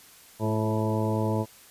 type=harmonic tone with a mistuned harmonic; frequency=108.9 Hz; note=A2; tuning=17 cents flat; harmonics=1 / 2 / 3 / 4 / 5 / 6 / 8 / 9; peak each=-27 / -30 / -32 / -33 / -34 / -35 / -36 / -37 dBFS; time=0.39-1.46 s; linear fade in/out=50 ms; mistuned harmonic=3; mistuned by=+26 cents; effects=white hiss -52 dBFS RMS until 1.7 s + resampled to 32000 Hz